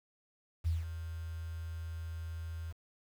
sine tone with ADSR envelope, 82.41 Hz, E2, in tune, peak -27 dBFS, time 0.64-2.73 s, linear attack 29 ms, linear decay 170 ms, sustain -11 dB, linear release 22 ms, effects 9-bit

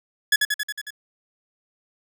sawtooth tone with echo, 1697 Hz, G#6, 37 cents sharp, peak -11 dBFS, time 0.32-0.36 s, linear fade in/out 5 ms, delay 91 ms, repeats 6, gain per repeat -3 dB, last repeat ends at 0.906 s, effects none

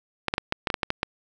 clicks, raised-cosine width 0.3 ms, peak -7 dBFS, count 10, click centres 0.283 / 0.339 / 0.381 / 0.524 / 0.672 / 0.702 / 0.742 / 0.832 / 0.904 / 1.031 s, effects none

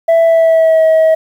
sine tone with pitch glide, 662 to 639.8 Hz, E5 to D#5, +7 to +48 cents, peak -3 dBFS, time 0.08-1.15 s, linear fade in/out 10 ms, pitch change -59 cents, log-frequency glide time 0.24-0.84 s, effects tanh soft clip ceiling -5 dBFS + 7-bit

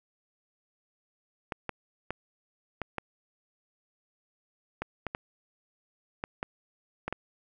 clicks, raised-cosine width 0.5 ms, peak -17 dBFS, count 12, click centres 1.522 / 1.693 / 2.106 / 2.817 / 2.983 / 4.82 / 5.067 / 5.149 / 6.239 / 6.429 / 7.08 / 7.126 s, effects none

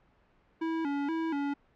square tone with vibrato, 303.9 Hz, D#4, 41 cents flat, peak -30 dBFS, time 0.61-1.54 s, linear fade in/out 10 ms, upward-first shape square, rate 2.1 Hz, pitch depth 120 cents each way, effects pink hiss -66 dBFS RMS until 1.75 s + low-pass 2000 Hz 12 dB/octave

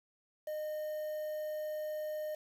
triangle tone with quantisation, 612 Hz, D#5, 29 cents flat, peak -34 dBFS, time 0.47-2.35 s, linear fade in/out 5 ms, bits 9, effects none

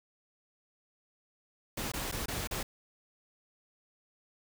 pink noise with dropouts, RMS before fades -36 dBFS, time 1.77-2.63 s, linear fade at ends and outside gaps 5 ms, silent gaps 1.919-1.936 / 2.115-2.123 / 2.259-2.282 / 2.474-2.51 s, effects none

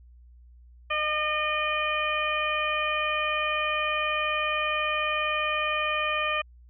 harmonic tone with a mistuned harmonic, 611 Hz, D#5, 32 cents flat, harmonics 1 / 2 / 3 / 4 / 5, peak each -32 / -29 / -33 / -29 / -34 dBFS, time 0.9-6.42 s, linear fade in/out 10 ms, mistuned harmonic 2, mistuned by -16 cents, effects added 60 Hz sine -49 dBFS peak until 6.69 s

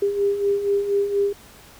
sine beating tone pair, 398.7 / 402.9 Hz, G4 / G4, +29 / +48 cents, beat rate 4.2 Hz, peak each -26 / -19 dBFS, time 0.02-1.33 s, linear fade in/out 5 ms, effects pink hiss -47 dBFS RMS until 1.79 s

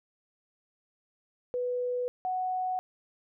sine tone pair in turn, 494.2 / 740.5 Hz, B4 / F#5, +1 / +1 cents, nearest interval perfect fifth, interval 700 cents, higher second, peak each -28 dBFS, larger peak neither, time 1.54-2.08 / 2.25-2.79 s, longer neither, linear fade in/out 0 ms, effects none

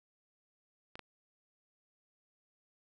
clicks, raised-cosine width 0.3 ms, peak -29 dBFS, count 2, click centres 0.955 / 0.993 s, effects none

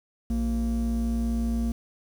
triangle tone pair together, 57.58 / 230.3 Hz, A#1 / A#3, -21 / -21 cents, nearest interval 2 octaves, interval 2400 cents, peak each -23 dBFS, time 0.3-1.72 s, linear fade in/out 5 ms, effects tanh soft clip ceiling -19 dBFS + 8-bit

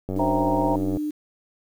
click train, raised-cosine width 2 ms, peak -16 dBFS, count 84, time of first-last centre 0.09-0.97 s, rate 94.3 Hz
sine tone with pitch glide, 298.9 to 300.8 Hz, D4 to D4, +31 to +42 cents, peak -24 dBFS, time 0.16-1.11 s, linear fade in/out 10 ms, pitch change +11 cents, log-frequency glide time 0.39-0.95 s
sine chord, C dominant seventh, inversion none, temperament equal, 523.3 / 659.3 / 784 / 932.3 Hz, C5 / E5 / G5 / Bb5, 0 / 0 / 0 / 0 cents, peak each -27 / -27 / -29 / -25 dBFS, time 0.19-0.76 s, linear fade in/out 5 ms
effects 8-bit

